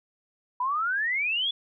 sine exponential sweep, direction up, 970 to 3463 Hz, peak -24 dBFS, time 0.6-1.51 s, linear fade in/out 5 ms, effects none

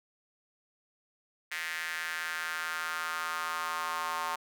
square tone with high-pass filter sweep, 82.41 Hz, E2, in tune, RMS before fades -35 dBFS, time 1.51-4.36 s, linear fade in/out 10 ms, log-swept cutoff 1900 to 990 Hz, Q 3.5, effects none

